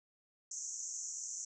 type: band-pass noise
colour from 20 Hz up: white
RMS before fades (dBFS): -43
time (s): 0.51-1.45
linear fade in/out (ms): 5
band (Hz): 5900 to 7300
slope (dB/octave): 96
effects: none